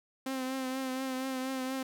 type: tone with vibrato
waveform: sawtooth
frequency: 261.6 Hz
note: C4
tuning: in tune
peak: -29 dBFS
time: 0.26-1.83 s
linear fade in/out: 5 ms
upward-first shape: triangle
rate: 4.2 Hz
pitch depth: 38 cents each way
effects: none

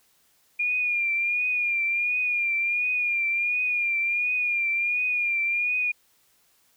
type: tone with vibrato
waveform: sine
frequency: 2417 Hz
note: D7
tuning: 49 cents sharp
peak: -22 dBFS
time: 0.59-5.92 s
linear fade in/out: 10 ms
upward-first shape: triangle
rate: 1.4 Hz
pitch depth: 59 cents each way
effects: white hiss -64 dBFS RMS until 6.76 s

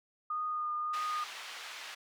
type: tone with vibrato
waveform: sine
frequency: 1226 Hz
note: D#6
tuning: 26 cents flat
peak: -32 dBFS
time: 0.3-1.24 s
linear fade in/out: 5 ms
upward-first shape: triangle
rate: 1.7 Hz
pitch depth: 18 cents each way
type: band-pass noise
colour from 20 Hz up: white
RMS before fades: -45 dBFS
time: 0.93-1.95 s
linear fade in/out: 10 ms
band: 910 to 3400 Hz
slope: 12 dB/octave
effects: none

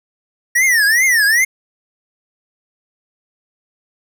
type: tone with vibrato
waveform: square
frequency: 1864.7 Hz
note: A#6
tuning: in tune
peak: -11 dBFS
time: 0.55-1.45 s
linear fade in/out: 10 ms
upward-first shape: triangle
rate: 2.5 Hz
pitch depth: 260 cents each way
effects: none

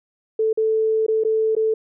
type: tone with dropouts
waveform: sine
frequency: 440 Hz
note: A4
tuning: in tune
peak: -16 dBFS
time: 0.39-1.74 s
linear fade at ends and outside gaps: 5 ms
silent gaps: 0.53-0.574 / 1.065-1.082 / 1.237-1.248 / 1.552-1.565 s
effects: none

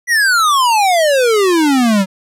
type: exponential sweep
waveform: square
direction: down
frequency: 1981 to 185 Hz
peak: -10 dBFS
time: 0.07-2.06 s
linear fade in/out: 50 ms
effects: low-pass 12000 Hz 12 dB/octave

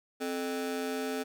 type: ring-modulated tone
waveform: 35% pulse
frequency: 349.2 Hz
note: F4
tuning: in tune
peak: -27 dBFS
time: 0.2-1.24 s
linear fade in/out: 20 ms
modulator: 86.8 Hz
effects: none

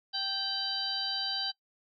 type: harmonic tone with a mistuned harmonic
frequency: 784 Hz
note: G5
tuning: in tune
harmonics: 1 / 2 / 4 / 5 / 6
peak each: -41 / -42 / -37 / -36 / -34 dBFS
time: 0.13-1.52 s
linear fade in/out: 20 ms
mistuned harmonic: 4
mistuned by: -35 cents
effects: noise-tail reverb RT60 0.1 s tail -20 dB re dry

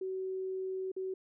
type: tone with dropouts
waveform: sine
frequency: 377.3 Hz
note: F#4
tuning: 34 cents sharp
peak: -34 dBFS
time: 0.01-1.14 s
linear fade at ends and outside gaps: 5 ms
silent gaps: 0.918-0.964 s
effects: none

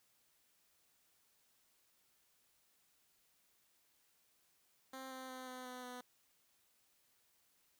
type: tone with pitch steps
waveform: 10% pulse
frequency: 263.3 / 260.3 / 257.3 / 254.3 / 251.4 / 248.5 Hz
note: C4 / C4 / C4 / C4 / B3 / B3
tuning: +11 / -9 / -29 / -49 / +31 / +11 cents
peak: -39 dBFS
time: 4.93-6.01 s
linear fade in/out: 5 ms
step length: 180 ms
effects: white hiss -75 dBFS RMS until 7.79 s

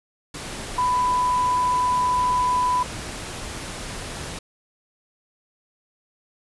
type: tone in noise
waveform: sine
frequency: 996 Hz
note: B5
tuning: 14 cents sharp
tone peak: -18 dBFS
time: 0.78-2.83 s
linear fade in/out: 5 ms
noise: pink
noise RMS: -33 dBFS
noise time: 0.34-4.39 s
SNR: +12 dB
effects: resampled to 24000 Hz

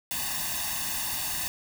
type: noise with comb filter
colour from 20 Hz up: white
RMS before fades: -31 dBFS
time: 0.11-1.48 s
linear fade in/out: 0 ms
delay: 1.1 ms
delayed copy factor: +0.95
effects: none

